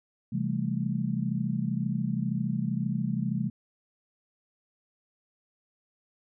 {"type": "chord", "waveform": "sine", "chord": "A minor seventh", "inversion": "first", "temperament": "just", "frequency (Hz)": [132, 165, 198, 220], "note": ["C3", "E3", "G3", "A3"], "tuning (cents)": [16, 2, 18, 0], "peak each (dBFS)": -32, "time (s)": [0.32, 3.5], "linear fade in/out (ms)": 10, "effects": []}